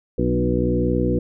harmonic tone with a mistuned harmonic, 61.1 Hz, B1, 18 cents flat, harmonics 1 / 2 / 3 / 4 / 5 / 6 / 8, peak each -25 / -25 / -25 / -25 / -25 / -25 / -25 dBFS, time 0.18-1.19 s, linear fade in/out 5 ms, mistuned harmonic 4, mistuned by +18 cents, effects none

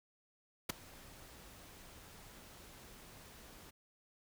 pink noise with ADSR envelope, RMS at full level -32 dBFS, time 0.69-3.71 s, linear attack 10 ms, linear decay 8 ms, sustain -24 dB, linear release 14 ms, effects none

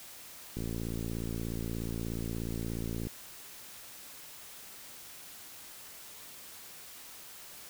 click train, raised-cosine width 3 ms, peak -24 dBFS, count 143, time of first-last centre 0.57-3.07 s, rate 56.8 Hz, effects white hiss -49 dBFS RMS until 7.69 s

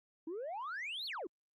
sine exponential two-way sweep, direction up then down, 307.6 to 4503 to 307.6 Hz, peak -37 dBFS, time 0.27-1.27 s, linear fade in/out 5 ms, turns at 1.06 s, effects tanh soft clip ceiling -37 dBFS + Opus 48 kbps

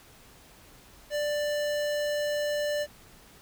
square tone with notch filter, 590 Hz, D5, 8 cents sharp, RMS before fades -29 dBFS, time 1.1-2.87 s, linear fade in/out 50 ms, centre 11000 Hz, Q 1.6, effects pink hiss -54 dBFS RMS until 3.41 s

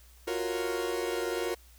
40% pulse chord, Gb major seventh, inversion third, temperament equal, 349.2 / 370 / 466.2 / 554.4 Hz, F4 / Gb4 / Bb4 / Db5, 0 / 0 / 0 / 0 cents, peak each -34 / -35 / -33 / -39 dBFS, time 0.27-1.55 s, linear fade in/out 10 ms, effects added 60 Hz sine -54 dBFS peak until 1.78 s + white hiss -60 dBFS RMS until 1.78 s

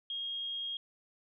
sine tone, 3255 Hz, G#7, 36 cents flat, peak -35 dBFS, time 0.1-0.77 s, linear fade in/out 2 ms, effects none

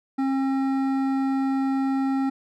triangle tone with hard clipping, 269.1 Hz, C4, 49 cents sharp, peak -23 dBFS, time 0.18-2.3 s, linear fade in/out 10 ms, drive 15 dB, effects none

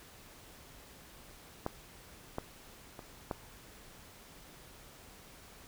clicks, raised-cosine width 1 ms, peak -19 / -21 / -30 / -20 dBFS, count 4, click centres 1.664 / 2.384 / 2.992 / 3.312 s, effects pink hiss -55 dBFS RMS until 5.67 s

